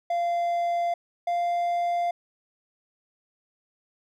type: tone pair in turn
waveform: triangle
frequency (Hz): 691 / 695.8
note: F5 / F5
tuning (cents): -19 / -7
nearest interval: unison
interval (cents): 12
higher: second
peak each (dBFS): -21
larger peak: neither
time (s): 0.1-0.94 / 1.27-2.11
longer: neither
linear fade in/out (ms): 5
effects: none